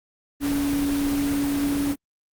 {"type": "tone in noise", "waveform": "sine", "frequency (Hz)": 283.6, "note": "C#4", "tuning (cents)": 40, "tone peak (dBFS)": -21, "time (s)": [0.4, 1.96], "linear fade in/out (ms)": 50, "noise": "pink", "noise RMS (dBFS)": -31, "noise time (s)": [0.4, 1.96], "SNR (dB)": 7, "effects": ["Opus 24 kbps"]}